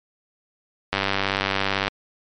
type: click train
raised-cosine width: 0.3 ms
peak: -5 dBFS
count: 94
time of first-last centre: 0.93-1.88 s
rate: 97.9 Hz
effects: MP3 48 kbps